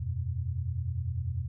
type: chord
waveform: sine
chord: E suspended second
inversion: none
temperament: equal with one note detuned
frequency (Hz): 82.41 / 92.5 / 122.9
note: E2 / F#2 / B2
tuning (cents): 0 / 0 / -8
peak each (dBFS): -34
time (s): 0-1.48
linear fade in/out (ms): 10
effects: none